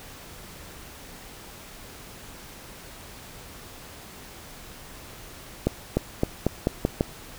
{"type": "accelerating click train", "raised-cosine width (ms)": 2, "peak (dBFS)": -7, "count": 7, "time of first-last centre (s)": [5.67, 7.009], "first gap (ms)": 300, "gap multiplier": 0.88, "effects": ["pink hiss -44 dBFS RMS until 7.38 s"]}